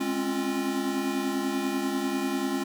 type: chord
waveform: square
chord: Db major seventh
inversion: second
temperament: equal with one note detuned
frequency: 207.7 / 261.6 / 271.8 / 349.2 Hz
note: Ab3 / C4 / Db4 / F4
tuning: 0 / 0 / -34 / 0 cents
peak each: -35 / -35 / -30 / -33 dBFS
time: 0-2.64 s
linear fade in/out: 10 ms
effects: none